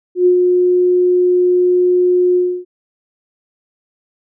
sine tone with ADSR envelope, 359.9 Hz, F#4, 48 cents flat, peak -6 dBFS, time 0.15-2.65 s, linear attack 110 ms, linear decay 96 ms, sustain -3 dB, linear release 290 ms, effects none

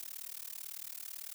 blue noise with amplitude modulation, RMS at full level -41 dBFS, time 0-1.34 s, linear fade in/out 0 ms, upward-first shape sine, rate 38 Hz, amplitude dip 100%, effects none

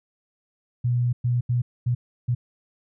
sine tone bursts at uneven times, 121.9 Hz, B2, 22 cents flat, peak -19 dBFS, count 5, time 0.84-1.13 / 1.24-1.41 / 1.49-1.62 / 1.86-1.95 / 2.28-2.35 s, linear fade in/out 10 ms, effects none

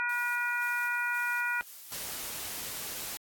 harmonic tone, 482.6 Hz, B4, 40 cents flat, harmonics 2 / 3 / 4 / 5, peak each -37 / -30 / -37 / -36 dBFS, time 0-1.61 s, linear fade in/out 0 ms
blue noise with tremolo, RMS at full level -47 dBFS, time 0.09-2.08 s, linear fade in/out 5 ms, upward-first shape square, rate 1.9 Hz, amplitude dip 40%
white noise, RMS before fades -38 dBFS, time 1.92-3.17 s, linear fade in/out 0 ms
effects AAC 64 kbps

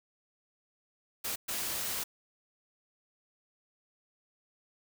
white noise bursts at uneven times, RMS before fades -35 dBFS, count 2, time 1.24-1.36 / 1.48-2.04 s, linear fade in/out 10 ms, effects none

